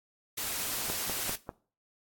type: noise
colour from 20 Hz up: white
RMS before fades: -34 dBFS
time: 0.37-1.36 s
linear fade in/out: 10 ms
type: click train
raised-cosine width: 1 ms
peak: -22 dBFS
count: 4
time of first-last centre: 0.9-1.492 s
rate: 5.07 Hz
effects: noise-tail reverb RT60 0.4 s tail -19 dB re dry + AAC 64 kbps